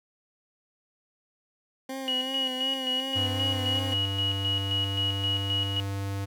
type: tone with vibrato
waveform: 20% pulse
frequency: 261.6 Hz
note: C4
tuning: in tune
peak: -28 dBFS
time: 1.89-3.94 s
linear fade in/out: 5 ms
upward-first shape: sine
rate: 2.7 Hz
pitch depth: 40 cents each way
type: tone with tremolo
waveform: sine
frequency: 2909 Hz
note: F#7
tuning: 30 cents flat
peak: -25 dBFS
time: 2.08-5.8 s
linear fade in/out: 0 ms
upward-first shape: square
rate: 3.8 Hz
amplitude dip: 55%
type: tone with pitch glide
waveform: square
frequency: 98.2 to 98.77 Hz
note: G2 to G2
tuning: +4 to +14 cents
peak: -30 dBFS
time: 3.15-6.26 s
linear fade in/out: 20 ms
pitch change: +10 cents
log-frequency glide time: 4.57-5.67 s
effects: none